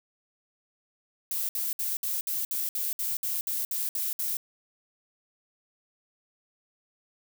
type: noise bursts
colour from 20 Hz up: violet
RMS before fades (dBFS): -30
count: 13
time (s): 1.31-4.37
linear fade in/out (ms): 2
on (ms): 180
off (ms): 60
effects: none